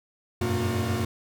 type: tone cluster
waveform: 45% pulse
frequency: 91.2 / 99.1 / 119.3 / 228.3 / 359 Hz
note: F#2 / G2 / A#2 / A#3 / F4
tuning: -24 / +19 / +41 / -36 / +48 cents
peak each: -31 dBFS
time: 0.41-1.05 s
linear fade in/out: 5 ms
effects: none